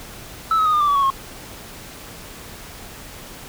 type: tone with pitch steps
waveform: sine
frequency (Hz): 1313 / 1277.1 / 1242.2 / 1208.2 / 1175.2 / 1143 / 1111.8 / 1081.4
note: E6 / D#6 / D#6 / D6 / D6 / D6 / C#6 / C#6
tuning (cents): -7 / +45 / -3 / +49 / +1 / -47 / +5 / -43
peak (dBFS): -12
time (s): 0.51-1.102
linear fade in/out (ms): 2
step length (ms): 74
effects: tanh soft clip ceiling -13 dBFS + pink hiss -38 dBFS RMS until 3.48 s